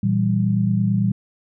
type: chord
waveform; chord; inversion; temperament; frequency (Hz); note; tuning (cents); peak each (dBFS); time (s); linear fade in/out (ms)
sine; E diminished; second; equal with one note detuned; 116.54 / 164.81 / 194.19; Bb2 / E3 / G3; 0 / 0 / -16; -20 / -24 / -19; 0.03-1.12; 5
effects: none